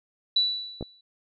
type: tone with exponential decay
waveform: sine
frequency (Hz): 3951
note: B7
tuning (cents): 0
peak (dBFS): -17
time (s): 0.36-1.01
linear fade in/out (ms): 5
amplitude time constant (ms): 140
type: clicks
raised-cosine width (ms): 2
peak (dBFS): -20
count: 2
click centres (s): 0.81 / 0.826
effects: none